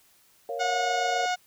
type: chord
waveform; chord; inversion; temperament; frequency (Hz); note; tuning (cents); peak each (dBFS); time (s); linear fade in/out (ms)
sine; Bb minor; none; equal; 466.2 / 554.4 / 698.5; Bb4 / Db5 / F5; 0 / 0 / 0; -34; 0.49-1.26; 2
type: harmonic tone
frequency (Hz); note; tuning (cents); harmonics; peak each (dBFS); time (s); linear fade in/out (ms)
726; F#5; -33; 1 / 2 / 3 / 4 / 5 / 6 / 7 / 8 / 9 / 10; -26 / -32 / -36 / -38 / -40 / -42 / -43 / -44 / -45 / -46; 0.59-1.36; 20
effects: white hiss -61 dBFS RMS until 1.46 s